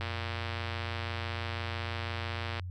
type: click train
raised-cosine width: 0.3 ms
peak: -20 dBFS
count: 301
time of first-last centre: 0.01-2.596 s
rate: 116 Hz
effects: added 90 Hz sine -36 dBFS peak until 2.7 s